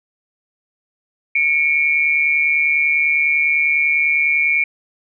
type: tone pair together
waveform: sine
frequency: 2217 / 2367 Hz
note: C#7 / D7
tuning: 0 / +13 cents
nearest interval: minor second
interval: 113 cents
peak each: -16 dBFS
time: 1.35-4.64 s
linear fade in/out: 5 ms
effects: none